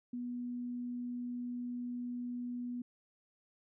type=tone; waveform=sine; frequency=244.2 Hz; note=B3; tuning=19 cents flat; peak=-37 dBFS; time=0.13-2.82 s; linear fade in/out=5 ms; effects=none